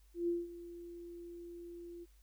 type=tone with ADSR envelope; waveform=sine; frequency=344.6 Hz; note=F4; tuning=23 cents flat; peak=-30 dBFS; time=0.14-2.06 s; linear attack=140 ms; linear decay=190 ms; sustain=-16 dB; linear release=31 ms; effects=added 50 Hz sine -61 dBFS peak until 2.22 s + white hiss -73 dBFS RMS until 2.22 s